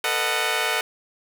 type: chord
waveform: 10% pulse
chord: B dominant seventh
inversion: third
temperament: just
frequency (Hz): 444.5 / 493.9 / 617.4 / 740.8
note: A4 / B4 / D#5 / F#5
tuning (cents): +18 / 0 / -14 / +2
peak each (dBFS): -19 / -22 / -20 / -19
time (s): 0.04-0.81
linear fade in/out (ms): 2
effects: none